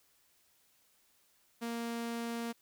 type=tone; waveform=sawtooth; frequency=233.1 Hz; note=A#3; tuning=in tune; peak=-32 dBFS; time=1.61-2.53 s; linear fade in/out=20 ms; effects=white hiss -70 dBFS RMS until 2.61 s